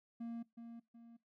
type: tone with echo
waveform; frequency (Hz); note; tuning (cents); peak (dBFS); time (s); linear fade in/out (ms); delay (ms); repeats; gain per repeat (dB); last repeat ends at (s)
triangle; 232.4; A#3; -5; -39; 0.2-0.43; 10; 370; 2; -7; 1.17
effects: noise-tail reverb RT60 0.2 s tail -22 dB re dry